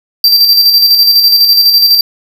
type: tone with tremolo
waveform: square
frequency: 4699 Hz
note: D8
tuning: in tune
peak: -3 dBFS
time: 0.24-2.01 s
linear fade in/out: 2 ms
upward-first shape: square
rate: 12 Hz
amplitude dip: 40%
effects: none